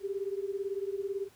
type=beating tone pair; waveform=sine; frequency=388.5 / 406.5 Hz; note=G4 / G#4; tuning=-16 / -37 cents; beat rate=18 Hz; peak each=-34 / -36 dBFS; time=0-1.29 s; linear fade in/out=50 ms; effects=pink hiss -61 dBFS RMS until 1.35 s + high-pass 60 Hz 12 dB/octave